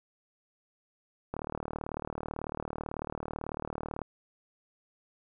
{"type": "click train", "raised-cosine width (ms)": 1, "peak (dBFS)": -21, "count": 103, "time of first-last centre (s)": [1.34, 4.017], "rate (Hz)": 38.1, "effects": []}